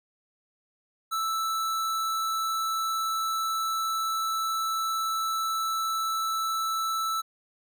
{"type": "tone", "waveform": "square", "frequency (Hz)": 1318.5, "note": "E6", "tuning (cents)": 0, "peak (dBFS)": -27, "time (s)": [1.11, 7.22], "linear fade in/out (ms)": 20, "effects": []}